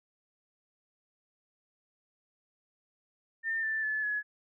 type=tone with pitch steps; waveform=sine; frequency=1805 / 1766.8 / 1729.5 / 1692.9 Hz; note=A6 / A6 / A6 / G#6; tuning=+44 / +7 / -30 / +33 cents; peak=-29 dBFS; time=3.43-4.23 s; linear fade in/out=50 ms; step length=200 ms; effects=none